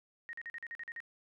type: tone bursts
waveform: sine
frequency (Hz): 1864.7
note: A#6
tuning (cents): 0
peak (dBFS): -40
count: 9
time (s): 0.29-1.003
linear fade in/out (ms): 0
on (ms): 41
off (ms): 43
effects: none